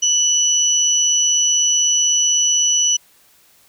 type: tone pair together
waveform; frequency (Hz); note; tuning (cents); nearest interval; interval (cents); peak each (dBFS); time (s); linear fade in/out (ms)
sine; 2964 / 5928; F#7 / F#8; +2 / +2; octave; 1200; -19 / -14; 0.02-2.97; 10
effects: white hiss -53 dBFS RMS until 3.68 s